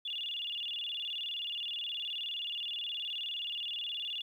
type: tone with vibrato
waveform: sine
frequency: 3131 Hz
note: G7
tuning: 3 cents flat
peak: -35 dBFS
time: 0.05-4.22 s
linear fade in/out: 5 ms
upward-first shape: square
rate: 19 Hz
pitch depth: 170 cents each way
effects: 11-bit